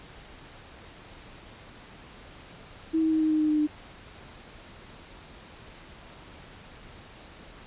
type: tone with pitch steps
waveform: sine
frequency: 321.3 / 318.3 / 315.4 / 312.5 / 309.6 / 306.8 / 304 / 301.2 Hz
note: E4 / D#4 / D#4 / D#4 / D#4 / D#4 / D#4 / D4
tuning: -44 / +39 / +24 / +8 / -9 / -24 / -40 / +44 cents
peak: -21 dBFS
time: 2.93-3.674 s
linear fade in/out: 20 ms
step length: 93 ms
effects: pink hiss -48 dBFS RMS until 7.66 s + resampled to 8000 Hz